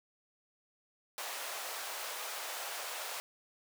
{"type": "high-pass noise", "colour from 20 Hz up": "pink", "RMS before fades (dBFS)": -41, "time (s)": [1.18, 3.2], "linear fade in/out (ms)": 0, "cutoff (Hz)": 560, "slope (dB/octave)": 24, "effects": []}